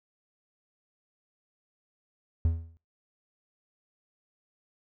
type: tone with exponential decay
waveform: triangle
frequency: 82.41 Hz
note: E2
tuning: in tune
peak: -17 dBFS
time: 2.45-2.77 s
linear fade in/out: 0 ms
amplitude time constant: 69 ms
effects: noise-tail reverb RT60 0.3 s tail -25 dB re dry